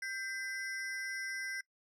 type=ring-modulated tone; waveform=square; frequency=1799 Hz; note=A6; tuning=38 cents sharp; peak=-35 dBFS; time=0.02-1.61 s; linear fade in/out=5 ms; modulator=224 Hz; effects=noise-tail reverb RT60 0.1 s tail -21 dB re dry + low-pass 9000 Hz 12 dB/octave